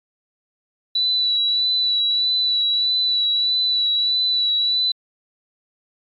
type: tone with vibrato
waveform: sine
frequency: 3951 Hz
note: B7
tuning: in tune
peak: -16 dBFS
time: 0.95-4.92 s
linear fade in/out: 5 ms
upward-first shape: sine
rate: 1.6 Hz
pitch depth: 23 cents each way
effects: MP3 64 kbps